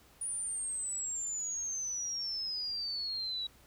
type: exponential sweep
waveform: sine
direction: down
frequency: 9640 to 3874 Hz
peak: -34 dBFS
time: 0.21-3.47 s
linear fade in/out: 5 ms
effects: added 60 Hz sine -66 dBFS peak until 3.66 s + pink hiss -62 dBFS RMS until 3.66 s